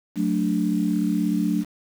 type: chord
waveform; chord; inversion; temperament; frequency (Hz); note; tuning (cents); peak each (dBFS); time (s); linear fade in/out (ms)
sine; D major; first; just; 183.54 / 220.2 / 293.7; F#3 / A3 / D4; -14 / +2 / 0; -24; 0.15-1.65; 50
effects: 7-bit